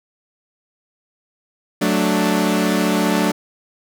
sawtooth chord, D major, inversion first, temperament equal, 185 / 220 / 293.7 Hz, F#3 / A3 / D4, 0 / 0 / 0 cents, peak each -16 dBFS, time 1.81-3.32 s, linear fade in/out 10 ms, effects none

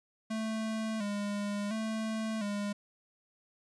square tone with vibrato, 212.1 Hz, G#3, 37 cents sharp, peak -33 dBFS, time 0.3-2.73 s, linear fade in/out 10 ms, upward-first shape square, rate 0.71 Hz, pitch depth 66 cents each way, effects resampled to 22050 Hz + 11-bit

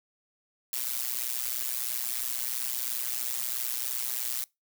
blue noise with amplitude modulation, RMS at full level -28 dBFS, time 0.73-4.44 s, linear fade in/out 2 ms, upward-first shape sine, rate 123 Hz, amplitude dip 95%, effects noise-tail reverb RT60 0.2 s tail -23 dB re dry

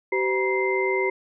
sine tone cluster, 383.1 / 511 / 953 / 2083 Hz, G4 / C5 / A#5 / C7, -40 / -41 / +38 / -8 cents, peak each -23 / -30 / -29 / -26 dBFS, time 0.12-1.1 s, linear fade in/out 5 ms, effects none

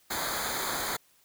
pink noise with comb filter, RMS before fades -32 dBFS, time 0.1-0.97 s, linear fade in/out 10 ms, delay 0.36 ms, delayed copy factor -0.85, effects white hiss -64 dBFS RMS until 1.24 s

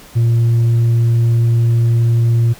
triangle tone with tanh clipping, 116.54 Hz, A#2, in tune, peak -10 dBFS, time 0.15-2.54 s, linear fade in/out 20 ms, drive 7 dB, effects pink hiss -40 dBFS RMS until 2.59 s

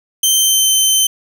15% pulse tone with pitch glide, 3113 to 3088 Hz, G7 to G7, -13 to -27 cents, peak -3 dBFS, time 0.23-1.07 s, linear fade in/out 5 ms, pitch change -14 cents, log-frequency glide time 0.42-0.7 s, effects none

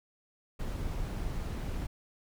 brown noise, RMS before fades -35 dBFS, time 0.59-1.87 s, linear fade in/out 10 ms, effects none

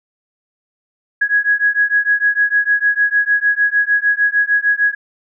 sine beating tone pair, 1661.2 / 1667.8 Hz, G#6 / G#6, 0 / +7 cents, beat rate 6.6 Hz, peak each -15 dBFS, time 1.21-4.95 s, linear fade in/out 10 ms, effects none

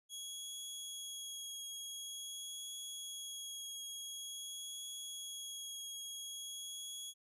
20% pulse tone with vibrato, 3322 Hz, G#7, in tune, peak -38 dBFS, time 0.09-7.14 s, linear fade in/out 50 ms, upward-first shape triangle, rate 0.47 Hz, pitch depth 11 cents each way, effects none

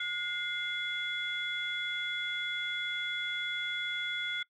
sine tone cluster, 1440 / 2093 / 3402 Hz, F#6 / C7 / G#7, -47 / 0 / +41 cents, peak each -36 / -36 / -36 dBFS, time 0-4.43 s, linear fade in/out 5 ms, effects noise-tail reverb RT60 0.1 s tail -23 dB re dry + tanh soft clip ceiling -24 dBFS

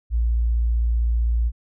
sine tone, 57.8 Hz, A#1, 14 cents flat, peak -17 dBFS, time 0.1-1.52 s, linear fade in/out 50 ms, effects none

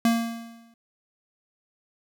square tone with exponential decay, 230.8 Hz, A#3, 17 cents flat, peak -17 dBFS, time 0.05-0.74 s, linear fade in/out 2 ms, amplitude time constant 150 ms, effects none

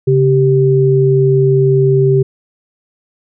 sine tone pair together, 137.3 / 389.9 Hz, C#3 / G4, -16 / -9 cents, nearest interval octave + tritone, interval 1807 cents, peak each -10 dBFS, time 0.07-2.23 s, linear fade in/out 10 ms, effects none

